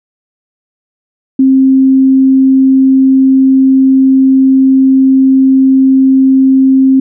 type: tone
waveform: sine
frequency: 265.4 Hz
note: C4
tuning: 25 cents sharp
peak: -3 dBFS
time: 1.39-7 s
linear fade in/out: 5 ms
effects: none